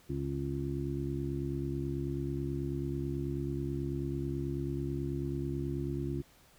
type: harmonic tone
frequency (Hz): 69.2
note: C#2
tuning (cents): -2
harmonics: 1 / 2 / 3 / 4 / 5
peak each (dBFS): -40 / -36 / -47 / -39 / -38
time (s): 0.09-6.22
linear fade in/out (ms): 10
effects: pink hiss -62 dBFS RMS until 6.58 s